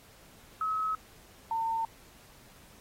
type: tone pair in turn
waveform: sine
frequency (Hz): 1284 / 904.8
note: E6 / A5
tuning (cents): -46 / +48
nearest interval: tritone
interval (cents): 606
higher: first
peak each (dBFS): -28 / -28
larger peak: neither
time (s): 0.61-0.95 / 1.51-1.85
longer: neither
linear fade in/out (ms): 2
effects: pink hiss -57 dBFS RMS until 2.8 s + AAC 48 kbps